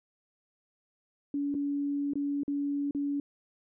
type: tone with dropouts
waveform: sine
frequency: 284.7 Hz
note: C#4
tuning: 46 cents sharp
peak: -28 dBFS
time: 1.34-3.2 s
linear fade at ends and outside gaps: 2 ms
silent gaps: 1.543-1.549 / 2.135-2.155 / 2.434-2.479 / 2.91-2.948 s
effects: none